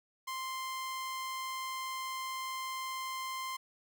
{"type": "tone", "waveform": "sawtooth", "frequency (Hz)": 1046.5, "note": "C6", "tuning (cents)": 0, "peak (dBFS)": -33, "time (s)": [0.27, 3.57], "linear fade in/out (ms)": 10, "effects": []}